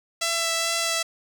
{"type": "tone with vibrato", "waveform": "5% pulse", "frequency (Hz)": 666, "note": "E5", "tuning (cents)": 18, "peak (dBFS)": -11, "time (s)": [0.21, 1.03], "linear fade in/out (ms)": 10, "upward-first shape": "sine", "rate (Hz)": 2.3, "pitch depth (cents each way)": 13, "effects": []}